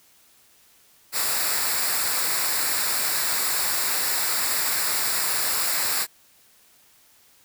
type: noise with comb filter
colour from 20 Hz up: white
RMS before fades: -24 dBFS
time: 1.12-6.07 s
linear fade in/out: 50 ms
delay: 0.32 ms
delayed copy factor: -0.65
effects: white hiss -57 dBFS RMS until 7.44 s